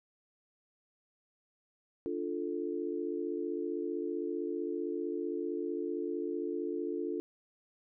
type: chord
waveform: sine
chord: D minor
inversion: none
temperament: equal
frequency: 293.7 / 349.2 / 440 Hz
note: D4 / F4 / A4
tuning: 0 / 0 / 0 cents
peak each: -38 / -36 / -38 dBFS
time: 2.06-7.2 s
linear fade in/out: 0 ms
effects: none